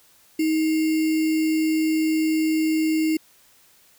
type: tone with sample-and-hold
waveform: sine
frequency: 315.7 Hz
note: D#4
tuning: 25 cents sharp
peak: -18 dBFS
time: 0.39-3.17 s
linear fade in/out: 5 ms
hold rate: 2450 Hz
effects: white hiss -56 dBFS RMS until 3.98 s